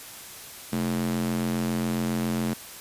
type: tone with high-pass filter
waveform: square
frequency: 43.65 Hz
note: F1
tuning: in tune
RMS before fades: -27 dBFS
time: 0.72-2.54 s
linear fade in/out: 10 ms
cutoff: 190 Hz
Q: 3.3
effects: white hiss -42 dBFS RMS until 2.8 s + resampled to 32000 Hz